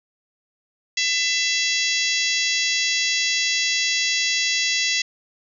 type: harmonic tone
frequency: 669 Hz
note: E5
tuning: 25 cents sharp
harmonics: 3 / 4 / 5 / 6 / 7 / 8 / 9 / 10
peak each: -25 / -26 / -27 / -28 / -28 / -29 / -30 / -30 dBFS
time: 0.97-5.02 s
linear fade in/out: 5 ms
effects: none